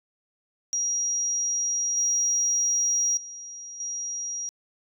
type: tone with level steps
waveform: sine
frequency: 5720 Hz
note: F8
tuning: 41 cents sharp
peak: -23 / -20 / -37 / -29 dBFS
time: 0.73-4.49 s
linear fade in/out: 0 ms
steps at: 1.97 / 3.17 / 3.8 s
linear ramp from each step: 2 ms
effects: tanh soft clip ceiling -16 dBFS